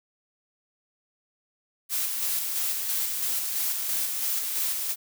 blue noise with tremolo, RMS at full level -27 dBFS, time 1.89-4.96 s, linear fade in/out 50 ms, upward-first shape square, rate 3 Hz, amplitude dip 30%, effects none

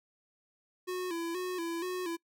square tone with vibrato, 350 Hz, F4, 4 cents sharp, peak -34 dBFS, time 0.87-2.17 s, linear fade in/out 20 ms, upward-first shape square, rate 2.1 Hz, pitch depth 74 cents each way, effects noise-tail reverb RT60 0.1 s tail -23 dB re dry

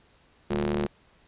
sawtooth ring-modulated tone, 75.6 Hz, D#2, 49 cents flat, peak -18 dBFS, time 0.5-0.87 s, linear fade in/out 10 ms, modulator 281 Hz, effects pink hiss -61 dBFS RMS until 1.27 s + resampled to 8000 Hz

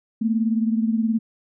sine beating tone pair, 221.4 / 240.4 Hz, A3 / B3, +11 / -46 cents, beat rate 19 Hz, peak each -19 / -25 dBFS, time 0.21-1.19 s, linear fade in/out 10 ms, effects none

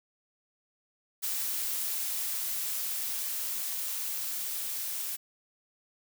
blue noise with level ramp, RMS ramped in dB -32 to -35 dBFS, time 1.22-5.17 s, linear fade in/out 20 ms, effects none

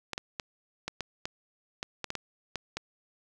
clicks, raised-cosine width 0.2 ms, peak -16 dBFS, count 12, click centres 0.133 / 0.179 / 0.398 / 0.88 / 1.007 / 1.255 / 1.829 / 2.043 / 2.104 / 2.153 / 2.557 / 2.77 s, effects none

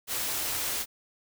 white band-stop noise, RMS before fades -31 dBFS, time 0.07-0.86 s, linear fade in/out 50 ms, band 150 to 210 Hz, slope 96 dB/octave, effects none

